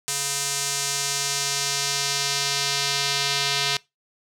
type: tone with band-pass filter sweep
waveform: square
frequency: 140.5 Hz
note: C#3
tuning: 24 cents sharp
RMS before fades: -25 dBFS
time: 0.08-3.77 s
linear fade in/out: 0 ms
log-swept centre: 7600 to 4100 Hz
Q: 1.5
effects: noise-tail reverb RT60 0.2 s tail -22 dB re dry